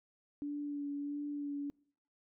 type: tone with vibrato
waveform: sine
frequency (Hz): 288.3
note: D4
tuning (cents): -32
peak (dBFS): -36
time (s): 0.42-1.7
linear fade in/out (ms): 0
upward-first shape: sine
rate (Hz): 1.5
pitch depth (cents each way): 18
effects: noise-tail reverb RT60 0.6 s tail -26 dB re dry